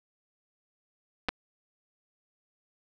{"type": "clicks", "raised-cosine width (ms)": 0.3, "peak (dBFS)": -12, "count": 2, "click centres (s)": [1.286, 1.29], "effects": []}